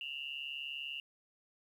sine tone with amplitude modulation, 2800 Hz, F7, 4 cents sharp, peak -35 dBFS, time 0.01-1 s, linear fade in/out 2 ms, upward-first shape sine, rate 140 Hz, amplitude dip 100%, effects 11-bit

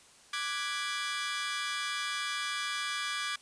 20% pulse chord, G# half-diminished seventh, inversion second, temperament equal, 1174.7 / 1480 / 1661.2 / 1975.5 Hz, D6 / F#6 / G#6 / B6, 0 / 0 / 0 / 0 cents, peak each -31 / -37 / -32 / -37 dBFS, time 0.33-3.36 s, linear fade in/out 5 ms, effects white hiss -58 dBFS RMS until 3.41 s + resampled to 22050 Hz

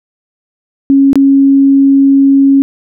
sine tone with dropouts, 274.6 Hz, C#4, 16 cents flat, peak -3 dBFS, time 0.9-2.62 s, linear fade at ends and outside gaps 0 ms, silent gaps 1.131-1.156 s, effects none

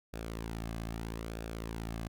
sawtooth tone with flanger, 56 Hz, A1, 31 cents sharp, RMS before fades -40 dBFS, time 0.13-2.08 s, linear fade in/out 10 ms, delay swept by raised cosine 0.97 to 2.17 ms, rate 0.78 Hz, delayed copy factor -0.5, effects none

